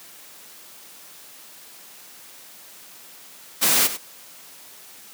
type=noise with echo; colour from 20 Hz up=white; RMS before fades=-18 dBFS; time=3.61-3.88 s; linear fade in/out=20 ms; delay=96 ms; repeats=1; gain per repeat=-12 dB; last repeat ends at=3.976 s; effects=white hiss -45 dBFS RMS until 5.13 s + high-pass 150 Hz 12 dB/octave